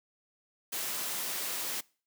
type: noise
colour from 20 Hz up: white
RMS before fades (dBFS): -35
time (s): 0.72-1.81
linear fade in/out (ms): 10
effects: noise-tail reverb RT60 0.4 s tail -24 dB re dry + high-pass 200 Hz 12 dB/octave